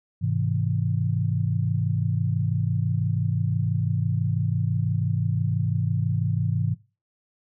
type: chord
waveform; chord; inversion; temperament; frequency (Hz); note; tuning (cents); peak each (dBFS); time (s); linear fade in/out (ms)
sine; Ab augmented; none; just; 103.83 / 129.78 / 162.23; Ab2 / C3 / E3; 0 / -14 / -27; -25 / -26 / -27; 0.21-6.75; 20
effects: noise-tail reverb RT60 0.3 s tail -20 dB re dry